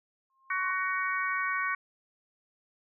sine tone with exponential growth, 1066 Hz, C6, 32 cents sharp, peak -35 dBFS, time 0.3-0.71 s, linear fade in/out 1 ms, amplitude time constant 89 ms
harmonic tone, 374 Hz, F#4, 19 cents sharp, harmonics 3 / 4 / 5 / 6, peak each -32 / -33 / -34 / -35 dBFS, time 0.5-1.75 s, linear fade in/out 5 ms
effects none

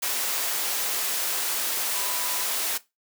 sine tone in noise, 987.8 Hz, B5, in tune, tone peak -38 dBFS, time 1.95-2.44 s, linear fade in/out 10 ms, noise white, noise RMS -27 dBFS, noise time 0.02-2.78 s, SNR -14 dB, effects noise-tail reverb RT60 0.2 s tail -17 dB re dry + high-pass 400 Hz 12 dB/octave

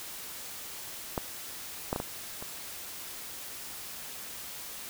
clicks, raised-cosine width 1 ms, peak -15 / -14 / -17 / -18 / -25 dBFS, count 5, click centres 1.178 / 1.929 / 1.961 / 2.001 / 2.425 s, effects white hiss -42 dBFS RMS until 4.89 s

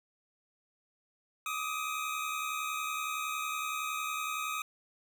25% pulse tone pair together, 1191 / 1261.8 Hz, D6 / D#6, +24 / +24 cents, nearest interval minor second, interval 100 cents, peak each -35 / -31 dBFS, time 1.46-4.62 s, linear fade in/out 2 ms, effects none

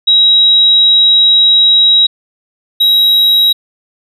sine / triangle tone pair in turn, 3840 / 3840 Hz, B7 / B7, -49 / -49 cents, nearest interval unison, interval 0 cents, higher neither, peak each -4 dBFS, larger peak neither, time 0.07-2.07 / 2.8-3.53 s, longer first, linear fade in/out 10 ms, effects none

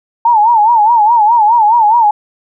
sine tone with vibrato, 893 Hz, A5, 25 cents sharp, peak -5 dBFS, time 0.25-2.11 s, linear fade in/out 5 ms, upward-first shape sine, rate 4.8 Hz, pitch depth 130 cents each way, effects none

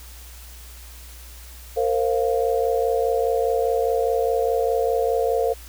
sine chord, Bb suspended second, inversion none, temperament equal with one note detuned, 458.4 / 523.3 / 698.5 Hz, Bb4 / C5 / F5, -29 / 0 / 0 cents, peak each -21 / -23 / -25 dBFS, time 1.76-5.54 s, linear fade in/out 20 ms, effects added 60 Hz sine -40 dBFS peak until 5.68 s + white hiss -45 dBFS RMS until 5.68 s

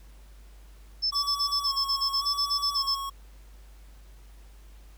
sine tone bursts, 5274 Hz, E8, in tune, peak -23 dBFS, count 16, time 1.02-2.956 s, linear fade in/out 20 ms, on 91 ms, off 32 ms
square tone with vibrato, 1119 Hz, C#6, 16 cents sharp, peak -32 dBFS, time 1.12-3.1 s, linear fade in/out 10 ms, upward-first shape square, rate 0.91 Hz, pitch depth 27 cents each way
effects added 50 Hz sine -47 dBFS peak until 4.97 s + pink hiss -60 dBFS RMS until 4.97 s

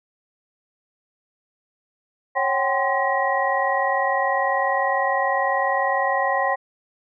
sine tone cluster, 549 / 756 / 796 / 1043 / 1903 Hz, C#5 / F#5 / G5 / C6 / A#6, -17 / +37 / +26 / -6 / +35 cents, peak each -25 dBFS, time 2.35-6.56 s, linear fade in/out 20 ms, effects none

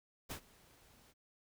pink noise with ADSR envelope, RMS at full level -42 dBFS, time 0.29-1.14 s, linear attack 24 ms, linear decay 85 ms, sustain -23 dB, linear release 38 ms, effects none

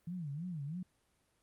sine tone with vibrato, 159.8 Hz, D#3, 47 cents sharp, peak -38 dBFS, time 0.07-0.83 s, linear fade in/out 5 ms, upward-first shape sine, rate 3.1 Hz, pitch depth 240 cents each way, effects pink hiss -75 dBFS RMS until 1.42 s + Opus 32 kbps

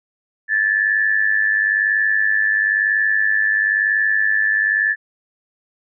sine tone with amplitude modulation, 1745 Hz, A6, 15 cents flat, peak -11 dBFS, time 0.48-4.96 s, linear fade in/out 50 ms, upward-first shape sine, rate 101 Hz, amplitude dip 70%, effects none

